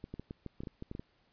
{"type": "clicks", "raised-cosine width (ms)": 3, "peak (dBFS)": -28, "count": 12, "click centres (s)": [0.041, 0.14, 0.196, 0.309, 0.463, 0.605, 0.635, 0.672, 0.824, 0.914, 0.951, 0.995], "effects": ["pink hiss -71 dBFS RMS until 1.32 s", "resampled to 11025 Hz"]}